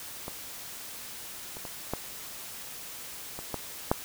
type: clicks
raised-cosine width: 1 ms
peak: -22 / -27 / -25 / -15 / -24 / -17 / -8 dBFS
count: 7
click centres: 0.281 / 1.569 / 1.652 / 1.936 / 3.39 / 3.543 / 3.915 s
effects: white hiss -42 dBFS RMS until 4.04 s